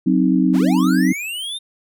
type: chord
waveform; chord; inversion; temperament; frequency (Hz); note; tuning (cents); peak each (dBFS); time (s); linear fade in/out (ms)
sine; C diminished; second; equal; 185 / 261.6 / 311.1; Gb3 / C4 / Eb4; 0 / 0 / 0; -17 / -16 / -18; 0.06-1.13; 10
type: linear sweep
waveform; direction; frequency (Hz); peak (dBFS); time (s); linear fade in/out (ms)
square; up; 138.59 to 3692; -25; 0.53-1.59; 20
effects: none